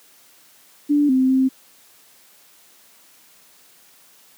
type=tone with pitch steps; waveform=sine; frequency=291.8 / 260.1 / 262.7 Hz; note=D4 / C4 / C4; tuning=-11 / -10 / +7 cents; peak=-13 dBFS; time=0.89-1.49 s; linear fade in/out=20 ms; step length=200 ms; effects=white hiss -52 dBFS RMS until 4.37 s + high-pass 150 Hz 12 dB/octave